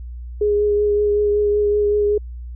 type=tone with vibrato; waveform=sine; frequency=414.3 Hz; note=G#4; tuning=4 cents flat; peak=-14 dBFS; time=0.41-2.18 s; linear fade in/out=5 ms; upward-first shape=triangle; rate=5.3 Hz; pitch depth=18 cents each way; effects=added 60 Hz sine -29 dBFS peak until 2.55 s